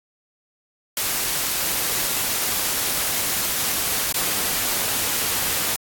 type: noise with dropouts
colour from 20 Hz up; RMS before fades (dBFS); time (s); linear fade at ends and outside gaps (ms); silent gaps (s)
white; -23; 0.97-5.76; 1; 4.125-4.143
effects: AAC 64 kbps